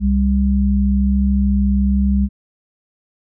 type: tone pair together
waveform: sine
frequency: 66.13 / 199.6 Hz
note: C2 / G3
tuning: +19 / +32 cents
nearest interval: octave + perfect fifth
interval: 1913 cents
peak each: -15 dBFS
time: 0-2.29 s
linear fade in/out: 50 ms
effects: none